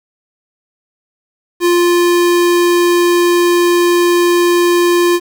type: tone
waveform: square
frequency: 349.2 Hz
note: F4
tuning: in tune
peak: -9 dBFS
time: 1.6-5.2 s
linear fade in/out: 50 ms
effects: 7-bit